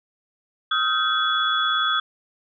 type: tone cluster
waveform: sine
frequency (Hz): 1264 / 1381 / 1549 / 3389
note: D#6 / F6 / G6 / G#7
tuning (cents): +27 / -20 / -21 / +34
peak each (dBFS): -23 / -28 / -26 / -23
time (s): 0.71-2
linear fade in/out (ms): 5
effects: none